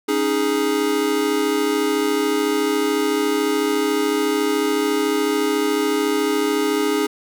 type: chord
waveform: square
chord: C# suspended second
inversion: none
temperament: equal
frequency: 277.2 / 311.1 / 415.3 Hz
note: C#4 / D#4 / G#4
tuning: 0 / 0 / 0 cents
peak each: -25 / -23 / -21 dBFS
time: 0.08-7.07 s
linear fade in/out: 10 ms
effects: none